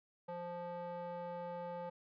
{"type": "tone with band-pass filter", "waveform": "square", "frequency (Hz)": 174.61, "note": "F3", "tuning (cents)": 0, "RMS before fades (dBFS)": -44, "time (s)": [0.28, 1.9], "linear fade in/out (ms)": 10, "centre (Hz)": 690, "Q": 8.1, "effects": ["resampled to 11025 Hz"]}